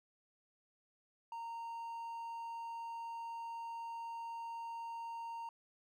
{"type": "tone", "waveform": "triangle", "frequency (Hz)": 924, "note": "A#5", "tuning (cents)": -16, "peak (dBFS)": -40, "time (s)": [1.32, 5.49], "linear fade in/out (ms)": 2, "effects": []}